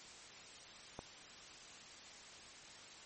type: click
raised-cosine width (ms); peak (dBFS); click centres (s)
1; -30; 0.991
effects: white hiss -55 dBFS RMS until 3.05 s + MP3 32 kbps